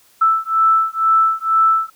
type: beating tone pair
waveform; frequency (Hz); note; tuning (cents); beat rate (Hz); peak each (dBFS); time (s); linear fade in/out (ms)
sine; 1319 / 1321.1; E6 / E6; +1 / +3; 2.1; -15; 0.21-1.9; 10
effects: white hiss -53 dBFS RMS until 1.95 s